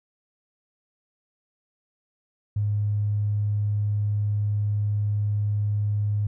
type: tone with tanh clipping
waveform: triangle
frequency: 103.83 Hz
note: G#2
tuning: in tune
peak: -21 dBFS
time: 2.56-6.27 s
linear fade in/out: 5 ms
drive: 3 dB
effects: none

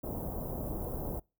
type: band-stop noise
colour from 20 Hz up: pink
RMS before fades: -37 dBFS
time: 0.03-1.2 s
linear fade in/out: 10 ms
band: 780 to 15000 Hz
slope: 24 dB/octave
effects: noise-tail reverb RT60 0.3 s tail -26 dB re dry

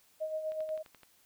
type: tone with tremolo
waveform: sine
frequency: 626 Hz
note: D#5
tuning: 10 cents sharp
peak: -31 dBFS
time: 0.2-0.83 s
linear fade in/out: 20 ms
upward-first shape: sine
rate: 8 Hz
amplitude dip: 55%
type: click train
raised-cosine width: 0.3 ms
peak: -37 dBFS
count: 7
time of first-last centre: 0.52-1.033 s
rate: 11.7 Hz
effects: white hiss -66 dBFS RMS until 1.25 s

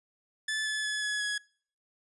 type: tone with pitch steps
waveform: sawtooth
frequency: 1740 / 1724 / 1708.1 / 1692.4 / 1676.9 Hz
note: A6 / A6 / G#6 / G#6 / G#6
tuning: -20 / -36 / +48 / +32 / +16 cents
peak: -26 dBFS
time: 0.48-1.38 s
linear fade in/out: 5 ms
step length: 180 ms
effects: noise-tail reverb RT60 0.5 s tail -24 dB re dry + resampled to 24000 Hz

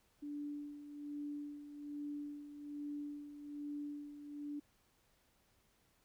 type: tone with tremolo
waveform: sine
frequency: 291.7 Hz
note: D4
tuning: 12 cents flat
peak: -40 dBFS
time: 0.22-4.6 s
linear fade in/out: 10 ms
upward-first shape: sine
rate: 1.2 Hz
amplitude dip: 65%
effects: pink hiss -74 dBFS RMS until 6.04 s

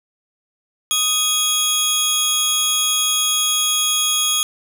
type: tone pair together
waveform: 20% pulse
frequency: 1244.5 / 3322 Hz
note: D#6 / G#7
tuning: 0 / 0 cents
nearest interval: octave + perfect fourth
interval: 1700 cents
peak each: -21 / -11 dBFS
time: 0.91-4.43 s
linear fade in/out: 0 ms
effects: none

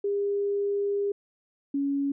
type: tone pair in turn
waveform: sine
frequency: 403.5 / 279.8 Hz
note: G#4 / C#4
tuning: -50 / +16 cents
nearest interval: tritone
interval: 634 cents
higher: first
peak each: -24 dBFS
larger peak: neither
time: 0.04-1.12 / 1.74-2.12 s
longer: first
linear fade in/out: 5 ms
effects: none

